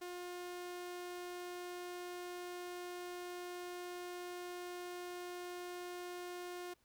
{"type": "tone", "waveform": "sawtooth", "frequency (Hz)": 355.9, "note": "F4", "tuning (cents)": 33, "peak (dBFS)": -40, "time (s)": [0.01, 6.74], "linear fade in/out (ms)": 10, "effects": ["pink hiss -75 dBFS RMS until 6.84 s"]}